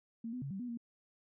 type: tone with pitch steps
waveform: sine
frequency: 228.9 / 250.5 / 138.5 / 193.1 / 245.6 / 234.8 Hz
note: A#3 / B3 / C#3 / G3 / B3 / A#3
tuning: -31 / +25 / -1 / -26 / -9 / +13 cents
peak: -38 dBFS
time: 0.24-0.774 s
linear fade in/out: 5 ms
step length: 89 ms
effects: none